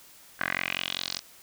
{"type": "tone with band-pass filter sweep", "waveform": "10% pulse", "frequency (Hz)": 45, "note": "F#1", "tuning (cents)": -47, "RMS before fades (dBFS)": -32, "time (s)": [0.39, 1.2], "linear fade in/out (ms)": 20, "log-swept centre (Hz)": [1600, 5100], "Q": 3.9, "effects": ["white hiss -53 dBFS RMS until 1.42 s"]}